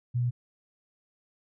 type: tone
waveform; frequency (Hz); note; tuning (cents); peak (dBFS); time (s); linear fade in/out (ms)
sine; 122; B2; -21; -24; 0.14-0.31; 20
effects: none